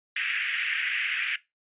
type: band-pass noise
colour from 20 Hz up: white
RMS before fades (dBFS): -29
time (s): 0.16-1.36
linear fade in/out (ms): 5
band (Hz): 1600 to 2800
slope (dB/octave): 48
effects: noise-tail reverb RT60 0.2 s tail -18 dB re dry + resampled to 8000 Hz